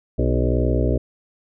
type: harmonic tone with a mistuned harmonic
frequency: 61.74 Hz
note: B1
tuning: in tune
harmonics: 1 / 2 / 4 / 5 / 6 / 7 / 8 / 9 / 10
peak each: -20 / -23 / -26 / -27 / -28 / -28 / -29 / -30 / -30 dBFS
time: 0.18-0.98 s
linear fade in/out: 10 ms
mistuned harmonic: 7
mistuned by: -51 cents
effects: none